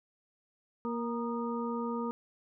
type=harmonic tone with a mistuned harmonic; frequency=234.7 Hz; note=A#3; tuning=12 cents sharp; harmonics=1 / 2 / 4 / 5; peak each=-34 / -37 / -40 / -41 dBFS; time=0.85-2.11 s; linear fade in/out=0 ms; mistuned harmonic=5; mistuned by=+79 cents; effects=none